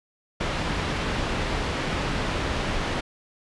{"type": "low-pass noise", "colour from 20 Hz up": "pink", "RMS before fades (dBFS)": -27, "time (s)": [0.4, 3.01], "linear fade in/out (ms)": 10, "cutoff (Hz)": 3500, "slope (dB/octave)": 12, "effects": ["resampled to 24000 Hz"]}